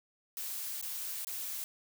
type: noise with dropouts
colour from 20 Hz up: blue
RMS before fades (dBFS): -39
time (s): 0.37-1.64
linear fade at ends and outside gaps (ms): 0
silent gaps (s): 0.813-0.826 / 1.246-1.27
effects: none